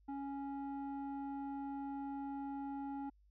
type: tone with low-pass filter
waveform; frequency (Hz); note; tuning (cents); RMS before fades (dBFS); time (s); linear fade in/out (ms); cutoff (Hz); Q
square; 277.2; C#4; 0; -43; 0.08-3.1; 10; 840; 2
effects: added 50 Hz sine -65 dBFS peak until 3.3 s